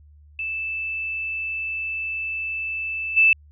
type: tone with level steps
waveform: sine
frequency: 2637 Hz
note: E7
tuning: in tune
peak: -25 / -12 dBFS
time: 0.39-3.33 s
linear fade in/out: 2 ms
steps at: 3.16 s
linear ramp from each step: 20 ms
effects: added 74 Hz sine -47 dBFS peak until 3.51 s